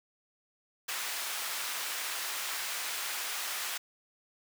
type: high-pass noise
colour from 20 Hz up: pink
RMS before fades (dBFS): -36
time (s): 0.88-3.78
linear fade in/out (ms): 10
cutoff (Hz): 1200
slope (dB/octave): 12
effects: none

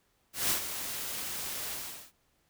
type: noise with ADSR envelope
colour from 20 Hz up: white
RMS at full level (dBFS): -27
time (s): 0.33-2.12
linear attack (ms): 170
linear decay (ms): 100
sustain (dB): -10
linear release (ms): 400
effects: pink hiss -72 dBFS RMS until 2.49 s

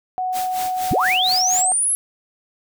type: tone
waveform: sine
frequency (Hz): 740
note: F#5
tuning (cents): 0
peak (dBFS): -20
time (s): 0.18-1.72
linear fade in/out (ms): 0
type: noise with tremolo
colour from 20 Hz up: white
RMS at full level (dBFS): -29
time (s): 0.32-1.65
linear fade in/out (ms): 50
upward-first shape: sine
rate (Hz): 4.2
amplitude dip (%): 85
type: linear sweep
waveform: sine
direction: up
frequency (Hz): 57.7 to 11175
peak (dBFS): -16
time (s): 0.91-1.95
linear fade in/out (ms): 0
effects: none

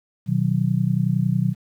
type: chord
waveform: sine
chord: B major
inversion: none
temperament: just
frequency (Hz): 123.47 / 154.34 / 185.21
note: B2 / D#3 / F#3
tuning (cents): 0 / -14 / +2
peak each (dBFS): -22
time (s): 0.26-1.55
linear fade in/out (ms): 50
effects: 9-bit

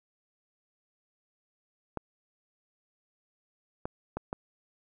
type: clicks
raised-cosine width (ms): 1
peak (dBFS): -19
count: 4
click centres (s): 1.973 / 3.855 / 4.17 / 4.329
effects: none

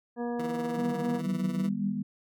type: harmonic tone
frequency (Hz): 239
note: A#3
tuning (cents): +43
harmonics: 1 / 2 / 3 / 4 / 5 / 7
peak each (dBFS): -32 / -34 / -39 / -43 / -51 / -48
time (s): 0.16-1.22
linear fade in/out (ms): 50
type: tone with tremolo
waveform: 20% pulse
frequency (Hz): 164.2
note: E3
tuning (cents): -6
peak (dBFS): -30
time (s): 0.39-1.69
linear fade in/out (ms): 5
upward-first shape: sine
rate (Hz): 20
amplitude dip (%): 65
type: chord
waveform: sine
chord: Eb augmented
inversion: none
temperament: just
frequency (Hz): 155.56 / 194.45 / 243.1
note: Eb3 / G3 / B3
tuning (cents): 0 / -14 / -27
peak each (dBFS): -39 / -36 / -34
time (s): 0.76-2.03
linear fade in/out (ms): 10
type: tone with pitch glide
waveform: sine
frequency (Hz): 187.8 to 200.1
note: F#3 to G3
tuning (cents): +26 to +36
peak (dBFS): -29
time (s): 1.22-2.03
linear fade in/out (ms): 50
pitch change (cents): +110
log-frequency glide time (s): 1.61-1.67
effects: none

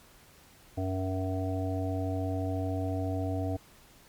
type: harmonic tone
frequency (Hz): 94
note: F#2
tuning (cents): +28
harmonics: 1 / 3 / 5 / 7 / 8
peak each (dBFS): -31 / -34 / -40 / -37 / -42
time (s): 0.77-3.57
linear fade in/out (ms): 10
effects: pink hiss -57 dBFS RMS until 4.08 s + MP3 96 kbps

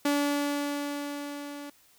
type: tone with level ramp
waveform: sawtooth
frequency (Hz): 287.8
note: D4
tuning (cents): -35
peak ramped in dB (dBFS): -19 to -35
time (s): 0.05-1.7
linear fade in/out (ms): 5
effects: white hiss -61 dBFS RMS until 1.98 s

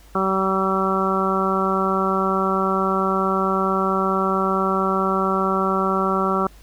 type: harmonic tone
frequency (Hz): 191.1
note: G3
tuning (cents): -44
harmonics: 1 / 2 / 3 / 4 / 5 / 6 / 7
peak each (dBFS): -24 / -24 / -28 / -28 / -30 / -24 / -24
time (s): 0.15-6.47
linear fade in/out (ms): 2
effects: added 50 Hz sine -45 dBFS peak until 6.62 s + pink hiss -52 dBFS RMS until 6.62 s

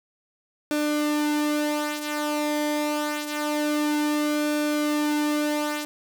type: tone with flanger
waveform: sawtooth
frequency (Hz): 298.3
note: D4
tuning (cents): +27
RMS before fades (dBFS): -25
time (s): 0.71-5.85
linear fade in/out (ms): 0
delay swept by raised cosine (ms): 1 to 4.1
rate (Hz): 0.26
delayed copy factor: -0.55
effects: none

